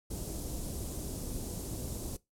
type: band-stop noise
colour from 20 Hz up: pink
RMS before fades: -38 dBFS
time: 0.1-2.17 s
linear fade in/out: 10 ms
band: 430 to 7900 Hz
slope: 12 dB/octave
effects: noise-tail reverb RT60 0.2 s tail -21 dB re dry + low-pass 12000 Hz 12 dB/octave